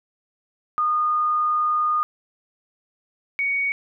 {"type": "tone pair in turn", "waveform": "sine", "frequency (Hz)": [1225, 2238], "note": ["D#6", "C#7"], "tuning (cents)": [-27, 16], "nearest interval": "minor seventh", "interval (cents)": 1043, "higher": "second", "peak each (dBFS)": [-18, -20], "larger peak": "first", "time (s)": [[0.78, 2.03], [3.39, 3.72]], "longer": "first", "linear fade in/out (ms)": 0, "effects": []}